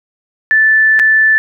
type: tone with dropouts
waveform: sine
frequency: 1756 Hz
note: A6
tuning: 4 cents flat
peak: -6 dBFS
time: 0.51-1.38 s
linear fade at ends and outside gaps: 0 ms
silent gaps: 0.992-0.997 s
effects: none